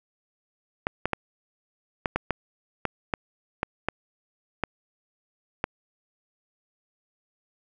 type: clicks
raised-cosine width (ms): 0.5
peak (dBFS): -9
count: 12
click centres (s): 0.869 / 1.056 / 1.133 / 2.058 / 2.16 / 2.307 / 2.853 / 3.138 / 3.631 / 3.886 / 4.637 / 5.641
effects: none